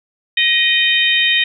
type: harmonic tone with a mistuned harmonic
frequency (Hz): 617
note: D#5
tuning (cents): -15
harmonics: 3 / 4 / 5 / 6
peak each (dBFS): -17 / -17 / -17 / -17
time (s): 0.37-1.44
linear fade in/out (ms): 5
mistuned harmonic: 3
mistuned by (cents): +29
effects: none